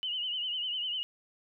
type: tone with vibrato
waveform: sine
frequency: 2960 Hz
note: F#7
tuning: in tune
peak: -31 dBFS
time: 0.03-1.03 s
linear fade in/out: 0 ms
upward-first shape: sine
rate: 10 Hz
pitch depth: 70 cents each way
effects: none